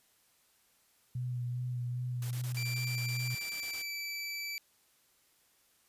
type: tone with vibrato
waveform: sine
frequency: 123.47 Hz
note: B2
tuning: in tune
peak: -33 dBFS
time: 1.15-3.35 s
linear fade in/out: 5 ms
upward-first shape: sine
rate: 2.5 Hz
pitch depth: 21 cents each way
type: noise bursts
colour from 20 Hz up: white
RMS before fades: -46 dBFS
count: 15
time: 2.22-3.82 s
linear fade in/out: 2 ms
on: 88 ms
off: 20 ms
type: tone with pitch glide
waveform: 25% pulse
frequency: 2349 to 2318 Hz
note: D7 to D7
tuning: 0 to -23 cents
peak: -33 dBFS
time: 2.57-4.58 s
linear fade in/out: 0 ms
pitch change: -23 cents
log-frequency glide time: 3.24-3.93 s
effects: white hiss -69 dBFS RMS until 5.88 s + resampled to 32000 Hz